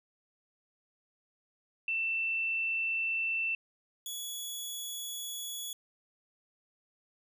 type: tone pair in turn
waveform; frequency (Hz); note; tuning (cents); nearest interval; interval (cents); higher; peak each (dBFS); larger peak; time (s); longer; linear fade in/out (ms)
sine / 15% pulse; 2675 / 3386; E7 / G#7; +25 / +33; major third; 408; second; -29 / -30; first; 1.88-3.55 / 4.06-5.73; neither; 2
effects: none